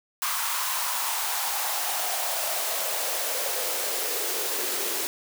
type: noise with high-pass filter sweep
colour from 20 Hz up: white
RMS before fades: -28 dBFS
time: 0.22-5.07 s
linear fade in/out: 0 ms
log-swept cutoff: 1100 to 360 Hz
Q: 3.7
effects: none